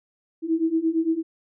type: beating tone pair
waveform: sine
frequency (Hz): 320 / 328.8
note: D#4 / E4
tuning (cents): +49 / -4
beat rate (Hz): 8.8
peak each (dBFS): -24 / -22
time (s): 0.42-1.23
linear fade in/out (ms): 50
effects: none